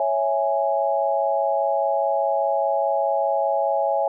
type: chord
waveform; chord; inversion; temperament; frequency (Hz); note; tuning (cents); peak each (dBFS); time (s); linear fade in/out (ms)
sine; C# minor; none; equal; 554.4 / 659.3 / 830.6; C#5 / E5 / G#5; 0 / 0 / 0; -23; 0-4.08; 2
effects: none